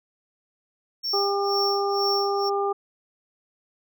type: tone with tremolo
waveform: triangle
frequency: 5460 Hz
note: F8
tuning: 40 cents flat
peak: -22 dBFS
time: 1.03-2.5 s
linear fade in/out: 20 ms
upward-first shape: sine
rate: 2.1 Hz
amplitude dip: 85%
type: harmonic tone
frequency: 400 Hz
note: G4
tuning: 35 cents sharp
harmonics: 1 / 2 / 3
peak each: -24 / -27 / -29 dBFS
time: 1.13-2.73 s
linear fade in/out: 10 ms
effects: none